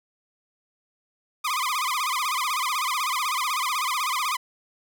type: tone with vibrato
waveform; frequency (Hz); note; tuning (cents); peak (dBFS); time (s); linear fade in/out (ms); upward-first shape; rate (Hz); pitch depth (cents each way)
sawtooth; 1118; C#6; +14; -20; 1.44-4.37; 10; sine; 16; 200
effects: none